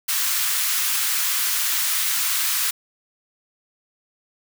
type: high-pass noise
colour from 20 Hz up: white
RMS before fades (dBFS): -22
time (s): 0.08-2.71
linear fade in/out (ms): 10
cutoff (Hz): 1100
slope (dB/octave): 24
effects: none